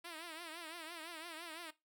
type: tone with vibrato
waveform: 5% pulse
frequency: 329.6 Hz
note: E4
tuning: in tune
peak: -35 dBFS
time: 0.04-1.71 s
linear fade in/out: 10 ms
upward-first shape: triangle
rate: 5.9 Hz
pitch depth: 130 cents each way
effects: noise-tail reverb RT60 0.2 s tail -17 dB re dry